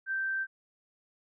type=tone; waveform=sine; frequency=1562 Hz; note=G6; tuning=7 cents flat; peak=-29 dBFS; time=0.06-0.47 s; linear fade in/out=50 ms; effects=none